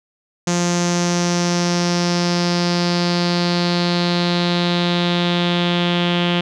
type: tone with low-pass filter sweep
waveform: sawtooth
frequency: 174.61 Hz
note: F3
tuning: in tune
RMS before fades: -18 dBFS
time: 0.47-6.41 s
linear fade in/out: 5 ms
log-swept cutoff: 6500 to 3200 Hz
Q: 4.8
effects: none